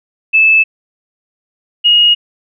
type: tone pair in turn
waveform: sine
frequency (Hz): 2620 / 2874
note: E7 / F7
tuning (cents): -11 / +49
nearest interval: major second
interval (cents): 160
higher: second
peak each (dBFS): -5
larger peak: neither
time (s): 0.33-0.64 / 1.84-2.15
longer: neither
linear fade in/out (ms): 20
effects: none